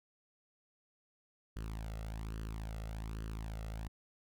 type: tone with flanger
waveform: sawtooth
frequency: 54.4 Hz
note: A1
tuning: 19 cents flat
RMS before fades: -42 dBFS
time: 1.56-3.88 s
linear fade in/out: 5 ms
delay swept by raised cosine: 0.65 to 1.52 ms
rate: 1.2 Hz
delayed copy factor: +0.65
effects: none